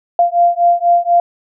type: beating tone pair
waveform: sine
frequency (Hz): 692 / 696.1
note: F5 / F5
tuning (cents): -16 / -6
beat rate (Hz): 4.1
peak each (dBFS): -12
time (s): 0.19-1.2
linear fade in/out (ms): 2
effects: none